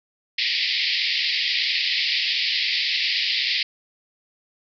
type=band-pass noise; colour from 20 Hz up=white; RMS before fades=-23 dBFS; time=0.38-3.63 s; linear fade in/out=5 ms; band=1900 to 5000 Hz; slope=96 dB/octave; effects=none